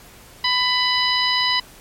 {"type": "harmonic tone", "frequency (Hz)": 996, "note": "B5", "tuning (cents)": 14, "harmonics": [1, 2, 3, 4, 5], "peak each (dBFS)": [-23, -23, -23, -23, -23], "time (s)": [0.44, 1.6], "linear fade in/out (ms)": 5, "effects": ["pink hiss -45 dBFS RMS until 1.8 s", "MP3 64 kbps"]}